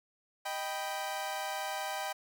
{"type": "chord", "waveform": "sawtooth", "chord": "Eb augmented", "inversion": "none", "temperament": "equal", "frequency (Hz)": [622.3, 784, 987.8], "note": ["Eb5", "G5", "B5"], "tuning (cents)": [0, 0, 0], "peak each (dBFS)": [-37, -33, -38], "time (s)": [0.45, 2.13], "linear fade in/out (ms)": 10, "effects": []}